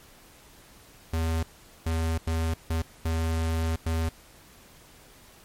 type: tone bursts at uneven times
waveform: square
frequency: 81.4 Hz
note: E2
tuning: 21 cents flat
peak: -25 dBFS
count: 6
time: 1.13-1.43 / 1.86-2.18 / 2.27-2.54 / 2.7-2.82 / 3.05-3.76 / 3.86-4.09 s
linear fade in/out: 5 ms
effects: pink hiss -53 dBFS RMS until 5.44 s + MP3 64 kbps